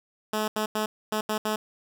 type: tone bursts at uneven times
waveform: 10% pulse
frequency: 214.7 Hz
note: A3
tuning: 42 cents flat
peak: -17 dBFS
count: 6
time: 0.33-0.48 / 0.56-0.66 / 0.75-0.86 / 1.12-1.21 / 1.29-1.38 / 1.45-1.56 s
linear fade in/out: 5 ms
effects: none